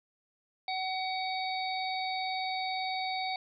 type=harmonic tone; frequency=753 Hz; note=F#5; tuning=30 cents sharp; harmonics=1 / 3 / 5 / 6; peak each=-33 / -38 / -40 / -41 dBFS; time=0.68-3.36 s; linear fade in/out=2 ms; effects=none